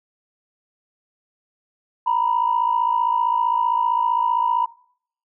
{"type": "tone pair together", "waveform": "sine", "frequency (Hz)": [932.4, 987.8], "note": ["A#5", "B5"], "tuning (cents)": [0, 0], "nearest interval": "minor second", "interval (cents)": 100, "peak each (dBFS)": -19, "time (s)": [2.06, 4.66], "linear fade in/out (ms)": 10, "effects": ["noise-tail reverb RT60 0.6 s tail -22 dB re dry", "tanh soft clip ceiling -10 dBFS"]}